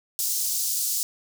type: high-pass noise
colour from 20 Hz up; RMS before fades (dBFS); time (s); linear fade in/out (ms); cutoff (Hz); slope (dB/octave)
pink; -26; 0.19-1.03; 0; 5300; 24
effects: none